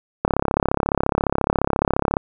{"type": "click train", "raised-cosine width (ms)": 1, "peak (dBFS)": -3, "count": 67, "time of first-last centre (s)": [0.25, 2.169], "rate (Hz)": 34.4, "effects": []}